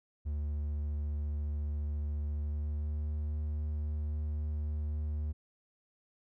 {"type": "tone with pitch glide", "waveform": "triangle", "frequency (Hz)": [73.8, 75.31], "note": ["D2", "D2"], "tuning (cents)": [9, 44], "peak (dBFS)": -30, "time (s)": [0.25, 5.33], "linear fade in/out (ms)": 20, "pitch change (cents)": 35, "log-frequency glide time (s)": [2.32, 3.18], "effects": []}